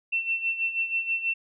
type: tone with tremolo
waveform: sine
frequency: 2695 Hz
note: E7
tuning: 38 cents sharp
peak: -22 dBFS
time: 0.12-1.34 s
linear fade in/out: 10 ms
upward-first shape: sine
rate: 6.2 Hz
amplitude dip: 70%
effects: none